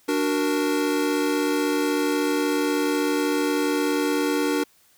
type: chord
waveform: square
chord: D augmented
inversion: none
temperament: equal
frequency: 293.7 / 370 / 466.2 Hz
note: D4 / F#4 / A#4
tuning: 0 / 0 / 0 cents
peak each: -24 / -28 / -27 dBFS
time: 0.08-4.64 s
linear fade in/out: 10 ms
effects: white hiss -59 dBFS RMS until 4.97 s